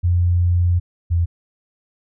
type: tone pair in turn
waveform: sine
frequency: 87.9 / 85.35 Hz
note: F2 / F2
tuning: +12 / -39 cents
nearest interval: minor second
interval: 51 cents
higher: first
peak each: -13 / -14 dBFS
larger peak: first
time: 0.03-0.8 / 1.1-1.26 s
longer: first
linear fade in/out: 20 ms
effects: none